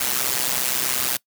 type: noise with amplitude modulation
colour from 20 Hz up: white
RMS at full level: -19 dBFS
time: 0-1.17 s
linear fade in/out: 5 ms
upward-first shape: sine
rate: 128 Hz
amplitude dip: 90%
effects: noise-tail reverb RT60 0.1 s tail -23 dB re dry + high-pass 100 Hz 12 dB/octave